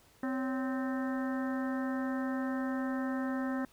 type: harmonic tone with a mistuned harmonic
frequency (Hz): 259.8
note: C4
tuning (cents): -12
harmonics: 1 / 2 / 3 / 4 / 5 / 6 / 7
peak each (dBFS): -32 / -41 / -45 / -46 / -46 / -47 / -46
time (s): 0.23-3.65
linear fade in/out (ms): 2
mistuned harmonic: 2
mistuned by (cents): +110
effects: pink hiss -63 dBFS RMS until 3.72 s